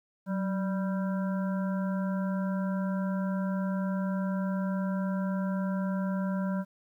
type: harmonic tone with a mistuned harmonic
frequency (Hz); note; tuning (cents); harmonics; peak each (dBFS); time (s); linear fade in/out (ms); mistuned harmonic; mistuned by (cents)
196; G3; 0; 1 / 3 / 5 / 7 / 8; -28 / -38 / -42 / -45 / -46; 0.26-6.65; 50; 1; -70
effects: 11-bit